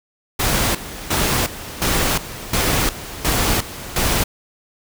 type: noise with tremolo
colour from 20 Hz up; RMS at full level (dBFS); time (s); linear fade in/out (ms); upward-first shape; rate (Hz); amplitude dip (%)
pink; -18; 0.39-4.24; 10; square; 1.4; 80
effects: none